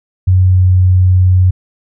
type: tone with pitch glide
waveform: sine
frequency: 92.5 to 91.91 Hz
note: F#2 to F#2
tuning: 0 to -11 cents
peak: -5 dBFS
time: 0.27-1.51 s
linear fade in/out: 10 ms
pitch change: -11 cents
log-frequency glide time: 0.48-0.63 s
effects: none